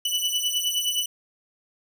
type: beating tone pair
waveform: sawtooth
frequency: 2965 / 2974.6 Hz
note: F#7 / F#7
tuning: +3 / +9 cents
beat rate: 9.6 Hz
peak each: -23 dBFS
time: 0.05-1.06 s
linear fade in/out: 5 ms
effects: none